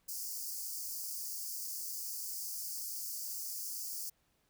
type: high-pass noise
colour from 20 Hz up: white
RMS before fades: -41 dBFS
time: 0.08-4.1 s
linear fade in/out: 10 ms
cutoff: 4600 Hz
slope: 96 dB/octave
effects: pink hiss -75 dBFS RMS until 4.49 s